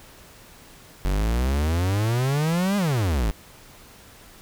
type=exponential two-way sweep; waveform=45% pulse; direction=up then down; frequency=45.23 to 207.7 to 47.51 Hz; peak=-20 dBFS; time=1.05-3.31 s; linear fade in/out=0 ms; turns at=2.77 s; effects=pink hiss -48 dBFS RMS until 4.41 s